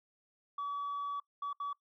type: tone bursts at uneven times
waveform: sine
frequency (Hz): 1141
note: C#6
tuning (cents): +50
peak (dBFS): -33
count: 3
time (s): 0.58-1.2 / 1.42-1.53 / 1.6-1.73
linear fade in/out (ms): 5
effects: noise-tail reverb RT60 0.1 s tail -24 dB re dry + tanh soft clip ceiling -33 dBFS